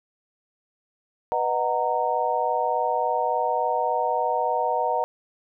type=chord; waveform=sine; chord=B major seventh; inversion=none; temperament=just; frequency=493.9 / 617.4 / 740.8 / 926 Hz; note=B4 / D#5 / F#5 / A#5; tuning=0 / -14 / +2 / -12 cents; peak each=-28 / -28 / -26 / -25 dBFS; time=1.32-5.04 s; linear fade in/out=0 ms; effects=none